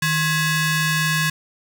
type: ring-modulated tone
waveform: sawtooth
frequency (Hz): 912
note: A#5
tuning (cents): -38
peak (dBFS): -11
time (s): 0.02-1.3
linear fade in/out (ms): 5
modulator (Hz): 755
effects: none